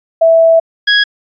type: tone pair in turn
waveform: sine / 25% pulse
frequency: 657 / 1660.1 Hz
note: E5 / G#6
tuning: -6 / -1 cents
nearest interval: octave + major third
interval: 1605 cents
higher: second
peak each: -4 / -3 dBFS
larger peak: second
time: 0.21-0.6 / 0.87-1.04 s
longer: first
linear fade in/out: 10 ms
effects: resampled to 16000 Hz